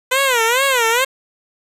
10% pulse tone with vibrato, 498 Hz, B4, 14 cents sharp, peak -5 dBFS, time 0.11-1.05 s, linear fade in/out 10 ms, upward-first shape sine, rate 2.3 Hz, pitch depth 180 cents each way, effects resampled to 32000 Hz + 7-bit

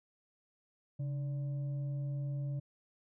sine tone with frequency modulation, 138.59 Hz, C#3, in tune, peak -34 dBFS, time 0.99-2.6 s, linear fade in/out 10 ms, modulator 444 Hz, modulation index 0.22, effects none

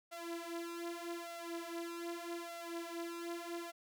sawtooth tone with flanger, 339.8 Hz, F4, 47 cents flat, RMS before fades -44 dBFS, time 0.11-3.72 s, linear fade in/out 20 ms, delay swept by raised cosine 1.4 to 6.7 ms, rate 0.82 Hz, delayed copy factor +0.85, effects none

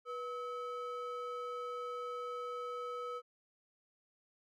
triangle ring-modulated tone, 888 Hz, A5, 16 cents sharp, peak -34 dBFS, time 0.05-3.22 s, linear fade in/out 50 ms, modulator 400 Hz, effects none

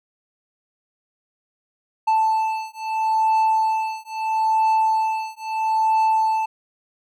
triangle beating tone pair, 880 / 880.76 Hz, A5 / A5, 0 / +1 cents, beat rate 0.76 Hz, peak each -19 / -19 dBFS, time 2.07-6.46 s, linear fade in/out 10 ms, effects none

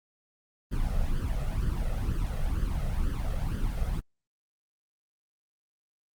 brown noise with flanger, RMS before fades -28 dBFS, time 0.71-4.01 s, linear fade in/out 20 ms, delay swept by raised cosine 0.63 to 1.57 ms, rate 2.1 Hz, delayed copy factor +1, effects Opus 24 kbps

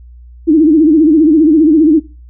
sine tone with vibrato, 311.1 Hz, D#4, in tune, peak -4 dBFS, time 0.47-2 s, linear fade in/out 20 ms, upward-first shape sine, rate 15 Hz, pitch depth 120 cents each way, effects noise-tail reverb RT60 0.3 s tail -20 dB re dry + added 60 Hz sine -33 dBFS peak until 2.29 s

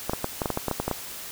clicks, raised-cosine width 1 ms, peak -11 dBFS, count 12, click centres 0.096 / 0.134 / 0.244 / 0.418 / 0.458 / 0.503 / 0.574 / 0.683 / 0.713 / 0.8 / 0.88 / 0.913 s, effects white hiss -38 dBFS RMS until 1.31 s

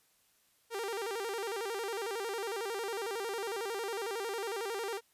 sawtooth tone with vibrato, 427.4 Hz, G#4, 50 cents sharp, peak -31 dBFS, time 0.7-5.01 s, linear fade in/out 50 ms, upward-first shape square, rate 11 Hz, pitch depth 140 cents each way, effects white hiss -70 dBFS RMS until 5.13 s + resampled to 32000 Hz

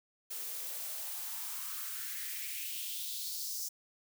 blue noise with high-pass filter sweep, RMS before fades -40 dBFS, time 0.3-3.69 s, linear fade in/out 10 ms, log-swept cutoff 370 to 5900 Hz, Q 3.2, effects none

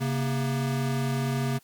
square tone pair together, 134.65 / 236.2 Hz, C#3 / A#3, -50 / +23 cents, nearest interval minor seventh, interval 973 cents, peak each -27 / -32 dBFS, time 0-1.59 s, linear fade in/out 20 ms, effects white hiss -61 dBFS RMS until 1.63 s + Opus 48 kbps

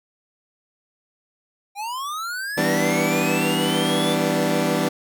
square linear sweep, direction up, 784 to 3560 Hz, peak -27 dBFS, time 1.75-4.17 s, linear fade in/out 50 ms
20% pulse chord, E minor seventh, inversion none, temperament equal with one note detuned, 162.45 / 196 / 246.9 / 293.7 Hz, E3 / G3 / B3 / D4, -25 / 0 / 0 / 0 cents, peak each -20 dBFS, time 2.57-4.89 s, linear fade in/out 10 ms
effects none

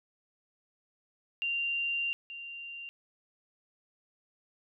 sine tone pair in turn, 2777 / 2777 Hz, F7 / F7, -10 / -10 cents, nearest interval unison, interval 0 cents, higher neither, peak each -29 / -40 dBFS, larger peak first, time 1.42-2.13 / 2.3-2.89 s, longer first, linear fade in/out 0 ms, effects none

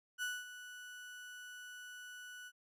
35% pulse tone with ADSR envelope, 1480 Hz, F#6, in tune, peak -34 dBFS, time 0.18-2.52 s, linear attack 44 ms, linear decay 220 ms, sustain -13 dB, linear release 50 ms, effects resampled to 32000 Hz

